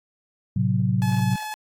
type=chord; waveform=sine; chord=F# diminished; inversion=first; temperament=equal; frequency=110 / 130.81 / 185 Hz; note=A2 / C3 / F#3; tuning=0 / 0 / 0 cents; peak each=-23 dBFS; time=0.56-1.36 s; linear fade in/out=5 ms
type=tone; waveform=sawtooth; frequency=857 Hz; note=A5; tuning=46 cents flat; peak=-26 dBFS; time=1.02-1.54 s; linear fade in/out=0 ms
effects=AAC 48 kbps